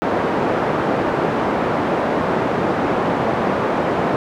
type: band-pass noise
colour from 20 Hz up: pink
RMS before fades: -19 dBFS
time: 0.02-4.16 s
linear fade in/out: 0 ms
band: 230 to 1100 Hz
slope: 12 dB/octave
effects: none